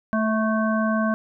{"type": "harmonic tone with a mistuned harmonic", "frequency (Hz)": 220, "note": "A3", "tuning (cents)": 0, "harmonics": [1, 3, 5, 7], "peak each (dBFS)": [-21, -26, -28, -29], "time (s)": [0.13, 1.14], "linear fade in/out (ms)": 0, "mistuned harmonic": 3, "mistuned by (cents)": -18, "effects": []}